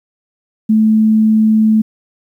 sine tone, 218 Hz, A3, 16 cents flat, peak -7 dBFS, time 0.69-1.82 s, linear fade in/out 10 ms, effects 8-bit

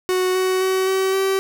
45% pulse tone with pitch steps, 369.1 / 373.2 / 377.3 / 381.5 / 385.7 Hz, F#4 / F#4 / F#4 / G4 / G4, -4 / +15 / +34 / -47 / -28 cents, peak -17 dBFS, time 0.09-1.39 s, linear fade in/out 0 ms, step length 260 ms, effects none

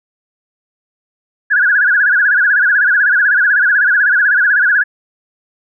sine tone with vibrato, 1568 Hz, G6, in tune, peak -8 dBFS, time 1.5-4.84 s, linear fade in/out 20 ms, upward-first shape sine, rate 16 Hz, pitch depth 150 cents each way, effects none

